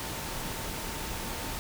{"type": "tone in noise", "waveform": "sine", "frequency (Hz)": 903, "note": "A5", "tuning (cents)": 45, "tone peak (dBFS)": -46, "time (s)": [0, 1.59], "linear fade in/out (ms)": 0, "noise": "pink", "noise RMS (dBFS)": -36, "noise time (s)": [0, 1.59], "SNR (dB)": -13, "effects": []}